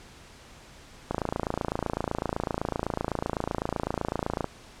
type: click train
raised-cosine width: 1 ms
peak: -13 dBFS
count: 94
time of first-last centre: 1.11-4.443 s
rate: 27.9 Hz
effects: pink hiss -50 dBFS RMS until 4.8 s + low-pass 8000 Hz 12 dB/octave